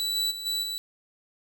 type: tone with level steps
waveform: 40% pulse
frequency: 3951 Hz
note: B7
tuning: in tune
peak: -25 / -23 / -33 / -25 / -29 dBFS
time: 0-0.78 s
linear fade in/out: 0 ms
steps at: 0.15 / 0.3 / 0.45 / 0.62 s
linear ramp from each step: 20 ms
effects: none